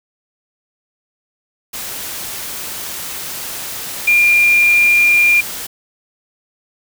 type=tone in noise; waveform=sine; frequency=2400 Hz; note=D7; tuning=37 cents sharp; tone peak=-8 dBFS; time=4.07-5.41 s; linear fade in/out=10 ms; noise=white; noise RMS=-26 dBFS; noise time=1.73-5.67 s; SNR=+15 dB; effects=none